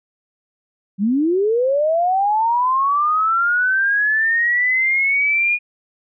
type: linear sweep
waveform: sine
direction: up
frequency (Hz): 185 to 2450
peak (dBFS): -14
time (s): 0.98-5.59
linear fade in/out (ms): 50
effects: none